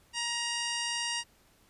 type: harmonic tone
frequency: 943 Hz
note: A#5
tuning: 20 cents sharp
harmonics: 1 / 2 / 3 / 4 / 5 / 6 / 7 / 8 / 9 / 10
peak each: -40 / -38 / -35 / -45 / -39 / -39 / -48 / -47 / -43 / -49 dBFS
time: 0.13-1.24 s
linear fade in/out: 50 ms
effects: pink hiss -64 dBFS RMS until 1.69 s + resampled to 32000 Hz